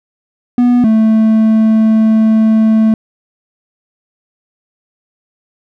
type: tone pair in turn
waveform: triangle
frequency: 244.4 / 220.1 Hz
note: B3 / A3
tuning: -18 / +1 cents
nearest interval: major second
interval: 181 cents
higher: first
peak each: -4 dBFS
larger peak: neither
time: 0.58-0.84 / 0.84-2.94 s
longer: second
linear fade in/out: 2 ms
effects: none